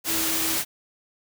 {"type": "tone in noise", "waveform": "sine", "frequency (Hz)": 324.1, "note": "E4", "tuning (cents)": -29, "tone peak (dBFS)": -32, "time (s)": [0.06, 0.59], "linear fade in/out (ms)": 50, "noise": "white", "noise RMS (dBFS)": -25, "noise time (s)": [0.04, 0.65], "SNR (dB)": -10, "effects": []}